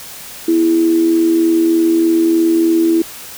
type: tone with amplitude modulation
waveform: sine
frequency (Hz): 330.6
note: E4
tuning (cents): +5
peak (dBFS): -7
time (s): 0.48-3.02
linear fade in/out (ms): 5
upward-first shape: sine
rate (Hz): 83.3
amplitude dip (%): 45
effects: white hiss -32 dBFS RMS until 3.37 s